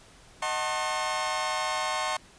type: chord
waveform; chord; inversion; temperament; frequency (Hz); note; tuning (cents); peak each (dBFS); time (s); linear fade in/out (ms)
sawtooth; D# diminished seventh; none; just; 622.3 / 746.7 / 896 / 1075.3; D#5 / F#5 / A5 / C6; 0 / +16 / +31 / +47; -31 / -30 / -30 / -27; 0.42-2.17; 5
effects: pink hiss -54 dBFS RMS until 2.38 s + resampled to 22050 Hz